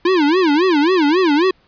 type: tone with vibrato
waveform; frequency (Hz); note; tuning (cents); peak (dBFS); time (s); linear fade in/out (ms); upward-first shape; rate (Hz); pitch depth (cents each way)
square; 329.6; E4; 0; -12; 0.05-1.51; 5; sine; 3.7; 250
effects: pink hiss -56 dBFS RMS until 1.67 s + resampled to 11025 Hz